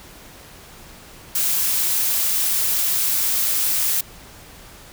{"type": "noise", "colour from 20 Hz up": "blue", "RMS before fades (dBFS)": -20, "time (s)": [1.35, 4.01], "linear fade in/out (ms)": 5, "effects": ["pink hiss -43 dBFS RMS until 4.92 s"]}